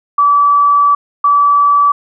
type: tone pair in turn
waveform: sine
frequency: 1152 / 1152 Hz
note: D6 / D6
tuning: -34 / -34 cents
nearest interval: unison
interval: 0 cents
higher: neither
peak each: -6 dBFS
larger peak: neither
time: 0.18-0.95 / 1.24-1.92 s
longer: first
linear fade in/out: 5 ms
effects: none